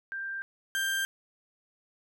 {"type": "tone pair in turn", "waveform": ["sine", "35% pulse"], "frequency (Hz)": [1582, 1582], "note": ["G6", "G6"], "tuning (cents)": [15, 15], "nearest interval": "unison", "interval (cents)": 0, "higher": "neither", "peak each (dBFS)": [-33, -26], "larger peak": "second", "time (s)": [[0.12, 0.42], [0.75, 1.05]], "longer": "neither", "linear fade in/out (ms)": 0, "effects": []}